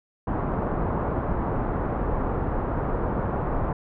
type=low-pass noise; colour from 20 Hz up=pink; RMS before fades=-26 dBFS; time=0.27-3.73 s; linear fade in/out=5 ms; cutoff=1200 Hz; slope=24 dB/octave; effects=none